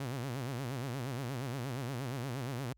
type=tone with vibrato; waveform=sawtooth; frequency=128.4 Hz; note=C3; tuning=32 cents flat; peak=-32 dBFS; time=0-2.73 s; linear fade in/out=5 ms; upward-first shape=sine; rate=8.5 Hz; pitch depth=170 cents each way; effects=added 54 Hz sine -63 dBFS peak until 2.77 s